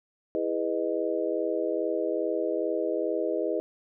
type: chord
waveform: sine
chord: E major seventh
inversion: none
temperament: just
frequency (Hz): 329.6 / 412 / 494.4 / 618.1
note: E4 / G#4 / B4 / D#5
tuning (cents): 0 / -14 / +2 / -12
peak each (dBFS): -31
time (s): 0.35-3.6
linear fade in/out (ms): 0
effects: none